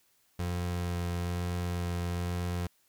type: tone with vibrato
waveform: 30% pulse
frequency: 87.8 Hz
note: F2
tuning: 10 cents sharp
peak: -28 dBFS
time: 0.39-2.67 s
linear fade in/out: 5 ms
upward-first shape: sine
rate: 1.1 Hz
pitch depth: 11 cents each way
effects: white hiss -69 dBFS RMS until 2.88 s